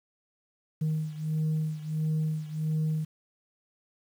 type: beating tone pair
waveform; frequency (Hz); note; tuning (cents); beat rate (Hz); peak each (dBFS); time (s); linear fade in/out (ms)
sine; 155.56 / 157.06; D#3 / D#3; 0 / +17; 1.5; -27 / -30; 0.81-3.05; 10
effects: tanh soft clip ceiling -23 dBFS + 9-bit